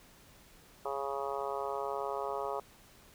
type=harmonic tone; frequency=138.59 Hz; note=C#3; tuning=in tune; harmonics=3 / 4 / 5 / 6 / 7 / 8 / 9; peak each=-39 / -40 / -41 / -42 / -42 / -43 / -44 dBFS; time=0.85-2.6 s; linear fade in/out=5 ms; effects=pink hiss -59 dBFS RMS until 3.14 s